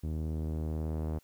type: tone with low-pass filter sweep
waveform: sawtooth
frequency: 78.3 Hz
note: D#2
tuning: 11 cents sharp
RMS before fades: -34 dBFS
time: 0.03-1.19 s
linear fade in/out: 10 ms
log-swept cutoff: 300 to 720 Hz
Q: 0.84
effects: white hiss -67 dBFS RMS until 1.23 s